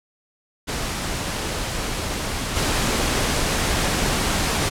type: noise with level steps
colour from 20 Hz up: pink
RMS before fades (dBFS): -26 / -21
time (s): 0.67-4.7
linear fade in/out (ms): 20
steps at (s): 2.55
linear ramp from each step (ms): 20
effects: low-pass 10000 Hz 12 dB/octave